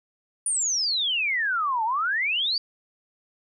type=exponential two-way sweep; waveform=sine; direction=down then up; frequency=9600 to 855 to 4736 Hz; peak=-22 dBFS; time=0.46-2.58 s; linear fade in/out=2 ms; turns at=1.84 s; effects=none